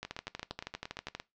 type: two click trains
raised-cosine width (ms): 0.2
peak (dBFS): -20 / -22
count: 15 / 11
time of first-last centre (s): 0.03-1.15 / 0.05-1.199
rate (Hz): 12.5 / 8.7
effects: noise-tail reverb RT60 0.2 s tail -19 dB re dry + low-pass 5000 Hz 12 dB/octave